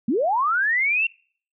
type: linear sweep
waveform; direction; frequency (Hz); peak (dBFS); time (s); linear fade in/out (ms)
sine; up; 198.9 to 2765; -18; 0.08-1.07; 5
effects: noise-tail reverb RT60 0.5 s tail -26 dB re dry